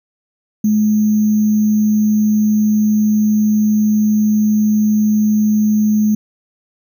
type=tone with sample-and-hold; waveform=sine; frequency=212.5 Hz; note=G#3; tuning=40 cents sharp; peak=-10 dBFS; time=0.64-6.15 s; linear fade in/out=5 ms; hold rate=6300 Hz; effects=none